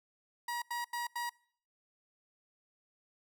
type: tone bursts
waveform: 30% pulse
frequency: 956 Hz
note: A#5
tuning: 43 cents sharp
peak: -32 dBFS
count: 4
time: 0.48-1.295 s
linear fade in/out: 5 ms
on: 140 ms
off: 85 ms
effects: noise-tail reverb RT60 0.6 s tail -25 dB re dry